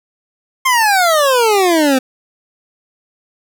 25% pulse exponential sweep, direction down, 1070 to 254.2 Hz, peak -6 dBFS, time 0.65-1.99 s, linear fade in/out 10 ms, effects none

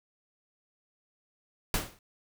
pink noise with exponential decay, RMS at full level -25 dBFS, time 1.74-1.99 s, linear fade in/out 2 ms, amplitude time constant 53 ms, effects none

